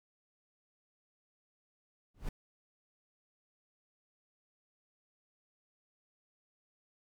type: noise with exponential growth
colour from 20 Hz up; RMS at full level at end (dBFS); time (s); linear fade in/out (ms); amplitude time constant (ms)
brown; -31; 2.14-2.29; 5; 32
effects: none